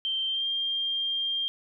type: tone with pitch glide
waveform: sine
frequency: 3136 to 3196 Hz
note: G7 to G7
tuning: 0 to +33 cents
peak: -26 dBFS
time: 0.05-1.48 s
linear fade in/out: 0 ms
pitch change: +33 cents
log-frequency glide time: 0.27-0.46 s
effects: none